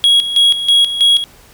triangle tone with tremolo, 3315 Hz, G#7, 4 cents flat, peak -5 dBFS, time 0.04-1.24 s, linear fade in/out 0 ms, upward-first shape square, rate 3.1 Hz, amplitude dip 70%, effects pink hiss -44 dBFS RMS until 1.53 s

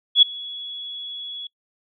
sine tone with ADSR envelope, 3372 Hz, G#7, 26 cents sharp, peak -6 dBFS, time 0.15-1.47 s, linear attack 73 ms, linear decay 9 ms, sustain -24 dB, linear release 3 ms, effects noise-tail reverb RT60 0.1 s tail -25 dB re dry

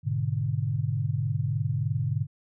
sine chord, G# diminished, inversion none, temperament equal, 103.83 / 123.47 / 146.83 Hz, G#2 / B2 / D3, 0 / 0 / 0 cents, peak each -29 dBFS, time 0.03-2.27 s, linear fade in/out 50 ms, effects none

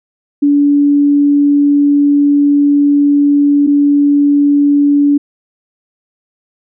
sine tone pair in turn, 287.3 / 287.3 Hz, D4 / D4, -38 / -38 cents, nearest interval unison, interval 0 cents, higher neither, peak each -6 dBFS, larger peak neither, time 0.42-3.67 / 3.67-5.18 s, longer first, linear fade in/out 10 ms, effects none

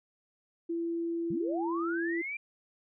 sine tone, 336.2 Hz, E4, 34 cents sharp, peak -30 dBFS, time 0.69-2.22 s, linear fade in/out 10 ms
sine linear sweep, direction up, 138.59 to 2395 Hz, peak -34 dBFS, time 1.3-2.37 s, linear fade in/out 5 ms
effects none

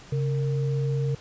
sine tone pair together, 137 / 460.8 Hz, C#3 / A#4, -20 / -20 cents, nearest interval octave + major sixth, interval 2100 cents, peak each -23 / -32 dBFS, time 0.12-1.15 s, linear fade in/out 5 ms, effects pink hiss -48 dBFS RMS until 1.2 s + resampled to 16000 Hz

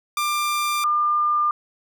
sawtooth / sine tone pair in turn, 1190 / 1201 Hz, D6 / D6, +22 / +38 cents, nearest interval unison, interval 16 cents, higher second, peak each -17 dBFS, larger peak neither, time 0.17-0.84 / 0.84-1.51 s, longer neither, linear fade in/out 2 ms, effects none

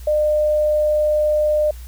sine tone, 604 Hz, D5, 48 cents sharp, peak -14 dBFS, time 0.07-1.71 s, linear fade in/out 5 ms, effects added 60 Hz sine -32 dBFS peak until 1.87 s + white hiss -47 dBFS RMS until 1.87 s

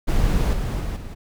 brown noise with level steps, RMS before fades -19 / -24 / -26 / -33 dBFS, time 0.07-1.15 s, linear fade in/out 20 ms, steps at 0.53 / 0.8 / 0.96 s, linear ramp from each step 5 ms, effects none

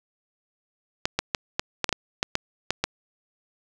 clicks, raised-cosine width 0.2 ms, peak -5 dBFS, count 11, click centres 1.055 / 1.19 / 1.348 / 1.595 / 1.843 / 1.892 / 1.927 / 2.229 / 2.354 / 2.706 / 2.84 s, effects none

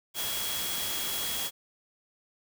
sine tone in noise, 3322 Hz, G#7, in tune, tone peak -36 dBFS, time 0.14-1.51 s, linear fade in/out 50 ms, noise white, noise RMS -33 dBFS, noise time 0.14-1.51 s, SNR -6 dB, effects none

